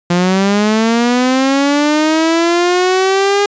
sawtooth linear sweep, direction up, 172.6 to 409.2 Hz, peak -6 dBFS, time 0.1-3.46 s, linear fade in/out 5 ms, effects resampled to 16000 Hz

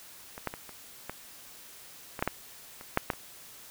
clicks, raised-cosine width 0.5 ms, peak -25 / -15 / -23 / -29 / -20 / -21 / -11 / -12 / -29 / -8 / -12 / -29 dBFS, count 12, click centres 0.379 / 0.473 / 0.539 / 0.693 / 1.096 / 2.192 / 2.225 / 2.276 / 2.811 / 2.974 / 3.102 / 3.135 s, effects white hiss -50 dBFS RMS until 3.7 s

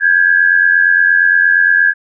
sine tone pair together, 1596 / 1684.6 Hz, G6 / G#6, +31 / +24 cents, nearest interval minor second, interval 93 cents, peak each -10 dBFS, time 0-1.94 s, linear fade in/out 50 ms, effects none

